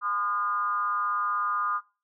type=tone with frequency modulation; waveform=sine; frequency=1221 Hz; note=D#6; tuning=33 cents flat; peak=-25 dBFS; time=0.01-1.81 s; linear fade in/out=50 ms; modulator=200 Hz; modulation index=0.73; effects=noise-tail reverb RT60 0.3 s tail -19 dB re dry